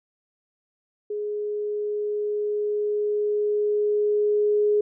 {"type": "tone with level ramp", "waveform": "sine", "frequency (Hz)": 417.6, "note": "G#4", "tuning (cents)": 10, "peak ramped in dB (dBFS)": [-26, -17], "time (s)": [1.1, 4.81], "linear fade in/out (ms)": 5, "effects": []}